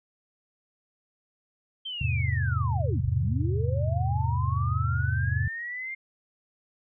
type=linear two-way sweep; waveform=sine; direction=down then up; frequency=3176 to 37 to 2126 Hz; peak=-32 dBFS; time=1.85-5.95 s; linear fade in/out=10 ms; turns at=3.05 s
type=chord; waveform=sine; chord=E augmented; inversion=none; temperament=equal with one note detuned; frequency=82.41 / 103.83 / 128.86 Hz; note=E2 / G#2 / B#2; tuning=0 / 0 / -26 cents; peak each=-28 dBFS; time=2.01-5.48 s; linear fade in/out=5 ms
effects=none